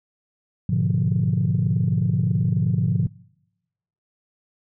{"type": "chord", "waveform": "sine", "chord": "G# diminished seventh", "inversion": "none", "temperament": "equal with one note detuned", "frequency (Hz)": [104.91, 123.47, 146.83, 174.61], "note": ["G#2", "B2", "D3", "F3"], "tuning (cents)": [18, 0, 0, 0], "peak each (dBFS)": [-23, -23, -23, -22], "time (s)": [0.69, 3.07], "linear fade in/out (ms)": 5, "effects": ["noise-tail reverb RT60 1.0 s tail -25 dB re dry", "tanh soft clip ceiling -11 dBFS"]}